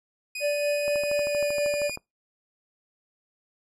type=tone with pitch glide; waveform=sawtooth; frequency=2489 to 2443 Hz; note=D#7 to D#7; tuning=0 to -32 cents; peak=-28 dBFS; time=0.35-1.96 s; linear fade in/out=5 ms; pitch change=-32 cents; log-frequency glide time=0.99-1.66 s
type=tone with tremolo; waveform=triangle; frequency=584 Hz; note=D5; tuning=10 cents flat; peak=-20 dBFS; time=0.4-1.91 s; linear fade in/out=50 ms; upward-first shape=sine; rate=4.2 Hz; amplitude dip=35%
type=click train; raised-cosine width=1 ms; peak=-24 dBFS; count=15; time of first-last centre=0.88-1.974 s; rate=12.8 Hz
effects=noise-tail reverb RT60 0.2 s tail -25 dB re dry + low-pass 12000 Hz 12 dB/octave